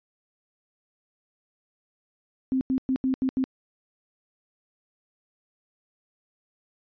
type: tone bursts at uneven times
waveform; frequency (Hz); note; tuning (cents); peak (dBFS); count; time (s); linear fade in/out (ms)
sine; 261.6; C4; 0; -21; 6; 2.52-2.61 / 2.7-2.78 / 2.89-2.96 / 3.04-3.14 / 3.22-3.29 / 3.37-3.44; 0
effects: resampled to 11025 Hz